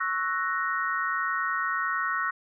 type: chord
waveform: sine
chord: F# dominant seventh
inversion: second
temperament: equal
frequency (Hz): 1108.7 / 1318.5 / 1480 / 1864.7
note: C#6 / E6 / F#6 / A#6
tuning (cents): 0 / 0 / 0 / 0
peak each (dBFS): -31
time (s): 0-2.31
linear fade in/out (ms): 10
effects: none